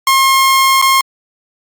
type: tone with dropouts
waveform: sawtooth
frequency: 1071 Hz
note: C6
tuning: 40 cents sharp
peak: -4 dBFS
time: 0.07-1.01 s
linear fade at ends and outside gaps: 2 ms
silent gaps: 0.816-0.823 s
effects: Opus 48 kbps